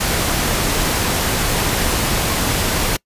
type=noise; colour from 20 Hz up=pink; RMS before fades=-18 dBFS; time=0-2.97 s; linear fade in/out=10 ms; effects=noise-tail reverb RT60 0.1 s tail -25 dB re dry + resampled to 32000 Hz